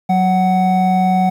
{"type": "tone pair together", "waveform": "triangle", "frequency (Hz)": [185, 744.7], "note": ["F#3", "F#5"], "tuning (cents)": [0, 11], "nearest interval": "2 octaves", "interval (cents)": 2411, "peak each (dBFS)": -12, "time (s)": [0.09, 1.3], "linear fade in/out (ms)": 10, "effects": ["8-bit"]}